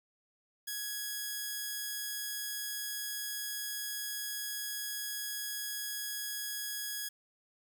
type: tone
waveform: 5% pulse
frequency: 1665 Hz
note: G#6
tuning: 4 cents sharp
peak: -25 dBFS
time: 0.67-7.09 s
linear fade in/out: 10 ms
effects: none